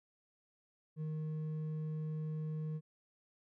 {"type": "tone with hard clipping", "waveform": "sine", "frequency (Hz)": 155.4, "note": "D#3", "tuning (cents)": -2, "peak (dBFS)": -38, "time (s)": [0.96, 2.81], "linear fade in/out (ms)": 50, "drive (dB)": 4, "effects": []}